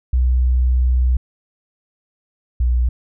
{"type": "tone pair in turn", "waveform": "sine", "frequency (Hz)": [62.6, 60.85], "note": ["B1", "B1"], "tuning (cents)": [24, -25], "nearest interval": "unison", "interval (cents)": 49, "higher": "first", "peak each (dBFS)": [-12, -13], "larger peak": "first", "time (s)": [[0.13, 1.17], [2.6, 2.89]], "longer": "first", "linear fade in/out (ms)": 5, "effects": []}